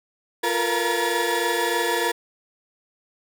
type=tone cluster; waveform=30% pulse; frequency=347.7 / 455.7 / 478.9 / 951 / 1715 Hz; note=F4 / A#4 / A#4 / A#5 / A6; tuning=-8 / -39 / +47 / +34 / -45 cents; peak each=-25 dBFS; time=0.43-2.12 s; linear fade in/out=10 ms; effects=none